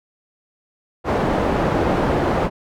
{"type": "low-pass noise", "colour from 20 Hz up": "white", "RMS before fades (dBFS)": -19, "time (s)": [1.04, 2.5], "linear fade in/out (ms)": 50, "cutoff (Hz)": 690, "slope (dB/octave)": 12, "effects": []}